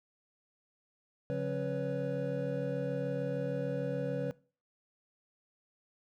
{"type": "tone cluster", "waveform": "triangle", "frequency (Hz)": [140.7, 179.8, 270.7, 493.3, 560], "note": ["C#3", "F#3", "C#4", "B4", "C#5"], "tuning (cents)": [26, -49, -41, -2, 18], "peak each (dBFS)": [-35, -38, -39, -34, -37], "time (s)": [1.3, 4.31], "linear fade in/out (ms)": 0, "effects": ["noise-tail reverb RT60 0.4 s tail -22 dB re dry"]}